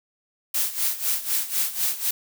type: noise with tremolo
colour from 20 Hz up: blue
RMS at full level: -22 dBFS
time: 0.54-2.11 s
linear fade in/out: 5 ms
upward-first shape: sine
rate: 4 Hz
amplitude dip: 80%
effects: none